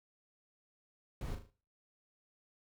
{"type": "noise with echo", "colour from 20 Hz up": "brown", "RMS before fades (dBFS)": -40, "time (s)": [1.21, 1.35], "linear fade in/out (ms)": 2, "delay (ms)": 38, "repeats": 4, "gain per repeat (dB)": -7, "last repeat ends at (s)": 1.502, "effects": ["noise-tail reverb RT60 0.4 s tail -17 dB re dry"]}